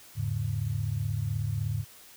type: tone cluster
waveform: sine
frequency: 82.8 / 105.9 / 142.1 Hz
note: E2 / G#2 / C#3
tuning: +8 / +34 / +43 cents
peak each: -37 / -29 / -33 dBFS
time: 0.15-1.85 s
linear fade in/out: 50 ms
effects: white hiss -52 dBFS RMS until 2.16 s